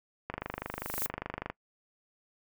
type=click train; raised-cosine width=0.5 ms; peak=-19 dBFS; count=31; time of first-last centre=0.3-1.5 s; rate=25 Hz
type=noise with exponential growth; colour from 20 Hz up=violet; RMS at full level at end=-31 dBFS; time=0.41-1.06 s; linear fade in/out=1 ms; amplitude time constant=140 ms
effects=noise-tail reverb RT60 0.1 s tail -23 dB re dry